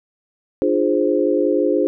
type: chord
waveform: sine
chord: D half-diminished seventh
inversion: none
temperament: equal with one note detuned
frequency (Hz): 298.6 / 349.2 / 415.3 / 523.3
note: D4 / F4 / Ab4 / C5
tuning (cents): +29 / 0 / 0 / 0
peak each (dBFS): -20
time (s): 0.62-1.87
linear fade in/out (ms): 0
effects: none